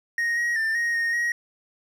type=tone with pitch steps; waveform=triangle; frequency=1867 / 1893 / 1787 / 1874 / 1854 / 1892 Hz; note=A#6 / A#6 / A6 / A#6 / A#6 / A#6; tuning=+2 / +26 / +26 / +9 / -10 / +25 cents; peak=-20 dBFS; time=0.18-1.32 s; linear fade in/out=2 ms; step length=190 ms; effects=none